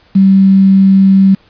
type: tone with quantisation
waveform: sine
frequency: 193.2 Hz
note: G3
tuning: 25 cents flat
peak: -3 dBFS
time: 0.15-1.35 s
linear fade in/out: 10 ms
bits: 5
effects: pink hiss -48 dBFS RMS until 1.49 s + resampled to 11025 Hz